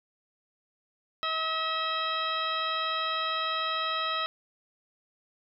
harmonic tone with a mistuned harmonic, 641 Hz, E5, 49 cents flat, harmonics 1 / 2 / 3 / 4 / 5 / 6 / 8, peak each -38 / -30 / -38 / -39 / -37 / -35 / -45 dBFS, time 1.23-4.26 s, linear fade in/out 0 ms, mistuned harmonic 4, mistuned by +23 cents, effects none

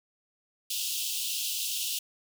pink high-pass noise, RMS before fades -32 dBFS, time 0.7-1.99 s, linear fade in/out 5 ms, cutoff 2700 Hz, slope 96 dB/octave, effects none

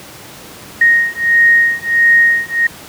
sine beating tone pair, 1864.7 / 1866.2 Hz, A#6 / A#6, 0 / +1 cents, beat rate 1.5 Hz, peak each -11 dBFS, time 0.81-2.67 s, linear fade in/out 5 ms, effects pink hiss -34 dBFS RMS until 2.88 s + high-pass 100 Hz 12 dB/octave

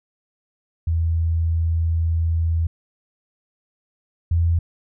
sine tone pair in turn, 82.41 / 84.19 Hz, E2 / E2, 0 / +37 cents, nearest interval unison, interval 37 cents, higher second, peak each -17 / -15 dBFS, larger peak second, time 0.87-2.67 / 4.31-4.59 s, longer first, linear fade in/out 5 ms, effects none

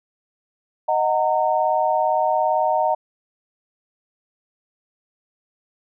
sine chord, D# minor, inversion none, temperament equal with one note detuned, 622.3 / 740 / 919 Hz, D#5 / F#5 / A#5, 0 / 0 / -25 cents, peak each -21 dBFS, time 0.88-2.95 s, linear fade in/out 10 ms, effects none

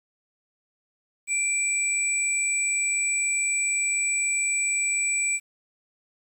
sine tone pair together, 2349 / 7901 Hz, D7 / B8, 0 / 0 cents, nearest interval octave + major sixth, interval 2100 cents, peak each -25 dBFS, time 1.27-5.4 s, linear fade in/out 50 ms, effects 9-bit

